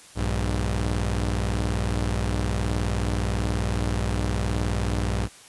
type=tone pair together; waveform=sawtooth; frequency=59.46 / 100 Hz; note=A#1 / G2; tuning=+35 / +35 cents; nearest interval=major sixth; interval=900 cents; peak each=-21 / -23 dBFS; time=0.15-5.29 s; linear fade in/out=50 ms; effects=white hiss -48 dBFS RMS until 5.48 s + resampled to 24000 Hz